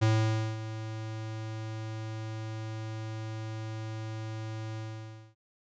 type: tone with ADSR envelope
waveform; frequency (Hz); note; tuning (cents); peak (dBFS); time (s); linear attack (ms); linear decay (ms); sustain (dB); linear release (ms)
square; 110; A2; 0; -22; 0.01-5.35; 18; 540; -14; 580
effects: resampled to 16000 Hz